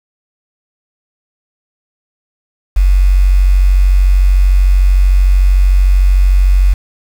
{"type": "tone with quantisation", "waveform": "sine", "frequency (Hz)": 46.68, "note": "F#1", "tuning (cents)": 16, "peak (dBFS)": -5, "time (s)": [2.76, 6.74], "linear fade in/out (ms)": 10, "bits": 5, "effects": []}